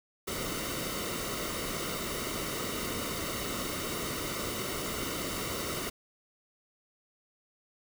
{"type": "noise with comb filter", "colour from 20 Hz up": "pink", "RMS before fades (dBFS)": -35, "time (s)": [0.27, 5.9], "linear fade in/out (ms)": 10, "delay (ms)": 1.2, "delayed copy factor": -0.65, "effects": []}